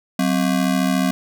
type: ring-modulated tone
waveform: square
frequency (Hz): 223.9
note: A3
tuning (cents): +30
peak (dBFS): -14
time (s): 0.19-1.11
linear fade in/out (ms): 0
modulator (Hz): 37
effects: none